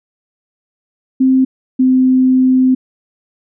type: tone pair in turn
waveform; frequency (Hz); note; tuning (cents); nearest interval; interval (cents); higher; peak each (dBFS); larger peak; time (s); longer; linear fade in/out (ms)
sine; 261.6 / 258; C4 / C4; 0 / -24; unison; 24; first; -7; neither; 1.2-1.45 / 1.79-2.75; second; 10
effects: none